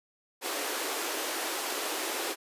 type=high-pass noise; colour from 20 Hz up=pink; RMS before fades=-33 dBFS; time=0.41-2.36 s; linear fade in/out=50 ms; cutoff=300 Hz; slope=48 dB/octave; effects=resampled to 32000 Hz